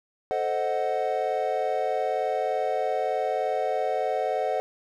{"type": "chord", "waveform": "triangle", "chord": "A diminished seventh", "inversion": "none", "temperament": "equal", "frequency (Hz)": [440, 523.3, 622.3, 740], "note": ["A4", "C5", "Eb5", "Gb5"], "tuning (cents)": [0, 0, 0, 0], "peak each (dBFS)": [-29, -28, -28, -26], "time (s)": [0.31, 4.6], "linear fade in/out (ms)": 0, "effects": []}